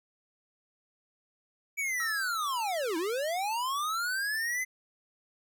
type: linear two-way sweep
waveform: square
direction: down then up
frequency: 2309 to 310 to 2060 Hz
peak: -30 dBFS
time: 1.77-4.65 s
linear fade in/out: 20 ms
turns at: 2.97 s
type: tone with exponential decay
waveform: square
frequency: 1318.5 Hz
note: E6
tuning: in tune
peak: -36 dBFS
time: 2-3.75 s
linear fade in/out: 1 ms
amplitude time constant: 380 ms
effects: none